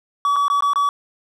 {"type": "tone with dropouts", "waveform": "triangle", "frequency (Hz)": 1140, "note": "C#6", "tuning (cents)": 48, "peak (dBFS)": -13, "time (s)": [0.25, 0.89], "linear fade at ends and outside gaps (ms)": 1, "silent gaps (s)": [[0.36, 0.364], [0.482, 0.5], [0.607, 0.623], [0.734, 0.758]], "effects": []}